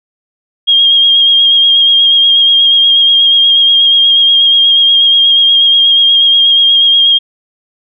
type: tone with vibrato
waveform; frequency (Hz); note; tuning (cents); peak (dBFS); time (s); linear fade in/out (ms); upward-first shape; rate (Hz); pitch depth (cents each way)
sine; 3244; G#7; -41; -4; 0.67-7.19; 20; sine; 8.3; 24
effects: none